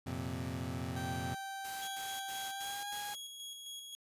25% pulse chord, F suspended fourth, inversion none, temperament equal, 87.31 / 116.54 / 130.81 Hz, F2 / Bb2 / C3, 0 / 0 / 0 cents, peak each -38 / -39 / -38 dBFS, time 0.06-1.35 s, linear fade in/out 10 ms
30% pulse tone with pitch glide, 780 to 822.1 Hz, G5 to G#5, -9 to -18 cents, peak -38 dBFS, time 0.96-3.14 s, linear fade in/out 5 ms, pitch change +91 cents, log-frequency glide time 2.5-2.96 s
white noise bursts, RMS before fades -47 dBFS, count 5, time 1.64-3.156 s, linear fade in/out 10 ms, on 240 ms, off 79 ms
sawtooth tone with tremolo, 3322 Hz, G#7, in tune, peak -40 dBFS, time 1.82-3.95 s, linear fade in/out 0 ms, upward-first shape square, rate 3.8 Hz, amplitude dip 35%
effects resampled to 32000 Hz

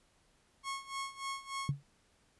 sawtooth tone with tremolo, 1093 Hz, C#6, 25 cents flat, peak -32 dBFS, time 0.63-1.72 s, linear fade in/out 50 ms, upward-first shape sine, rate 3.4 Hz, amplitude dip 85%
sine tone with exponential decay, 141 Hz, C#3, 30 cents sharp, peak -25 dBFS, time 1.69-1.83 s, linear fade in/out 2 ms, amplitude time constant 30 ms
effects pink hiss -70 dBFS RMS until 2.39 s + resampled to 24000 Hz

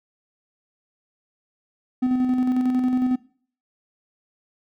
triangle tone with tremolo, 253.4 Hz, B3, 45 cents sharp, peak -15 dBFS, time 2.02-3.16 s, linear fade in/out 10 ms, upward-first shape square, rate 11 Hz, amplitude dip 35%, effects noise-tail reverb RT60 0.5 s tail -21 dB re dry

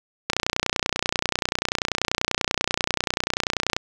click train, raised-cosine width 0.2 ms, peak -3 dBFS, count 106, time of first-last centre 0.3-3.765 s, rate 30.3 Hz, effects none

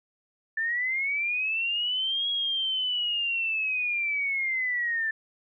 sine linear two-way sweep, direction up then down, 1760 to 3322 to 1760 Hz, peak -25 dBFS, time 0.57-5.11 s, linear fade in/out 5 ms, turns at 2.29 s, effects none

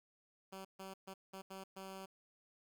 10% pulse tone bursts at uneven times, 191.6 Hz, G3, 39 cents flat, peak -39 dBFS, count 6, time 0.52-0.65 / 0.79-0.94 / 1.07-1.14 / 1.33-1.42 / 1.5-1.64 / 1.76-2.06 s, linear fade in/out 10 ms, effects 12-bit

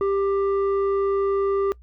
square tone with low-pass filter, 394.6 Hz, G4, 11 cents sharp, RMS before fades -22 dBFS, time 0.01-1.72 s, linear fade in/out 0 ms, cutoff 910 Hz, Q 2.9, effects noise-tail reverb RT60 0.1 s tail -22 dB re dry + added 60 Hz sine -45 dBFS peak until 1.82 s

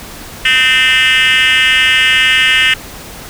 sine tone with frequency modulation, 2349 Hz, D7, in tune, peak -4 dBFS, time 0.45-2.74 s, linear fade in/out 5 ms, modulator 269 Hz, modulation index 2.8, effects tanh soft clip ceiling -6 dBFS + pink hiss -30 dBFS RMS until 3.29 s

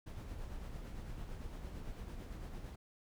brown noise with tremolo, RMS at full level -44 dBFS, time 0.06-2.76 s, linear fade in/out 10 ms, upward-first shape sine, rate 8.9 Hz, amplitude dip 35%, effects none

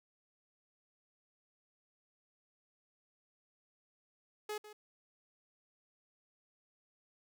sawtooth tone with echo, 422.6 Hz, G#4, 30 cents sharp, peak -34 dBFS, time 4.49-4.58 s, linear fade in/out 5 ms, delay 150 ms, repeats 1, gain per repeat -13 dB, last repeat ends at 4.73 s, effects none

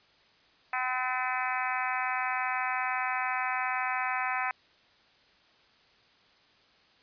harmonic tone with a mistuned harmonic, 254.1 Hz, B3, 49 cents sharp, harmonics 3 / 4 / 5 / 6 / 7 / 8 / 9 / 10, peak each -34 / -35 / -36 / -37 / -37 / -38 / -39 / -39 dBFS, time 0.73-4.51 s, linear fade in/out 2 ms, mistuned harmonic 5, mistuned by +18 cents, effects white hiss -62 dBFS RMS until 7.02 s + resampled to 11025 Hz

